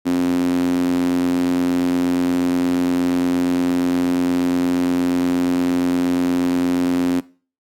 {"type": "tone with high-pass filter", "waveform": "sawtooth", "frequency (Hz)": 88.5, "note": "F2", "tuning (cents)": 23, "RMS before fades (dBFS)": -18, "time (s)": [0.05, 7.21], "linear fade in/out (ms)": 20, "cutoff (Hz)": 260, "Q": 5.9, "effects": ["noise-tail reverb RT60 0.4 s tail -21 dB re dry", "AAC 64 kbps"]}